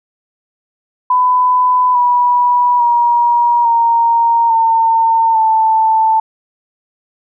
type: tone with pitch steps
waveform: sine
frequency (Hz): 1001 / 976.4 / 952.5 / 929.1 / 906.3 / 884.1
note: B5 / B5 / A#5 / A#5 / A#5 / A5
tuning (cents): +23 / -20 / +37 / -6 / -49 / +8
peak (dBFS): -8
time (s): 1.1-6.2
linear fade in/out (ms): 5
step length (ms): 850
effects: none